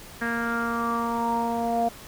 sawtooth tone with low-pass filter sweep, 233.1 Hz, A#3, in tune, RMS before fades -26 dBFS, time 0.21-1.89 s, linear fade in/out 10 ms, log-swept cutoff 1700 to 690 Hz, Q 7.7, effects pink hiss -44 dBFS RMS until 2.07 s

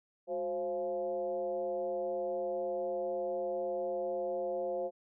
sine tone with frequency modulation, 529 Hz, C5, 19 cents sharp, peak -32 dBFS, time 0.27-4.91 s, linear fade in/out 50 ms, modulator 162 Hz, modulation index 0.92, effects none

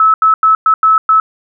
sine tone bursts at uneven times, 1300 Hz, E6, 24 cents flat, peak -5 dBFS, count 6, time 0-0.14 / 0.22-0.34 / 0.43-0.55 / 0.66-0.74 / 0.83-0.98 / 1.09-1.2 s, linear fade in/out 2 ms, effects none

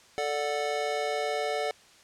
square chord, D major, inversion second, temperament just, 440.5 / 587.3 / 734.2 Hz, A4 / D5 / F#5, +2 / 0 / -14 cents, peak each -33 dBFS, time 0.18-1.71 s, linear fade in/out 0 ms, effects white hiss -56 dBFS RMS until 2.03 s + low-pass 7000 Hz 12 dB/octave

